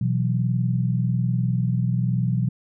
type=chord; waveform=sine; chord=B suspended fourth; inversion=none; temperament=equal; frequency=123.47 / 164.81 / 185 Hz; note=B2 / E3 / F#3; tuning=0 / 0 / 0 cents; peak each=-21 / -26 / -26 dBFS; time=0.01-2.49 s; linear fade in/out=5 ms; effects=none